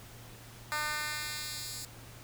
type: tone with high-pass filter sweep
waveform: 10% pulse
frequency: 301.5 Hz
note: D4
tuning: 46 cents sharp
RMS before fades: -37 dBFS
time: 0.72-1.85 s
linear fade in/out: 0 ms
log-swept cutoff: 1100 to 6000 Hz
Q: 0.98
effects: added 116 Hz sine -52 dBFS peak until 2.23 s + pink hiss -52 dBFS RMS until 2.23 s